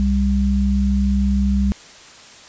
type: tone pair together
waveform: sine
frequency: 66.3 / 198.97 Hz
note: C2 / G3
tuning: +23 / +26 cents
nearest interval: octave + perfect fifth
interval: 1903 cents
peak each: -17 dBFS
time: 0-1.72 s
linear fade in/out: 0 ms
effects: white hiss -42 dBFS RMS until 2.48 s + resampled to 16000 Hz